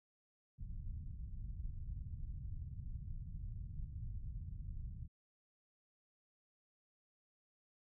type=low-pass noise; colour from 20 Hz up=pink; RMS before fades=-45 dBFS; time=0.58-5.08 s; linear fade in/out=20 ms; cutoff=130 Hz; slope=24 dB/octave; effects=none